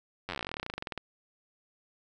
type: slowing click train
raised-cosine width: 0.3 ms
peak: -19 dBFS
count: 27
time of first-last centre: 0.29-0.977 s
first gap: 10 ms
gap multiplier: 1.07
effects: none